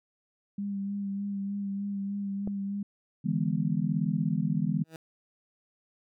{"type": "tone with vibrato", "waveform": "sine", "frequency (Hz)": 199.5, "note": "G3", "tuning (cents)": 31, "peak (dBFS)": -30, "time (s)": [0.58, 2.83], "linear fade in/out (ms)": 5, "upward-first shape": "sine", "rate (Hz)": 3.3, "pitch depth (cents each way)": 23}
{"type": "click", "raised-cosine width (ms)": 2, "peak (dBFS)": -24, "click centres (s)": 2.475}
{"type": "chord", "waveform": "sine", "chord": "E dominant seventh", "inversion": "third", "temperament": "just", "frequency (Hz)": [148.33, 164.81, 206, 247.2], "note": ["D3", "E3", "G#3", "B3"], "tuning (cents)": [18, 0, -14, 2], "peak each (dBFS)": [-32, -29, -30, -34], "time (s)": [3.24, 4.84], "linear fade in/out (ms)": 20}
{"type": "tone with exponential growth", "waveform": "15% pulse", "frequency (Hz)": 161, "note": "E3", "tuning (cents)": -41, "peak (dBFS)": -32, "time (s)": [4.84, 4.96], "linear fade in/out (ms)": 2, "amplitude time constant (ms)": 26}
{"effects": []}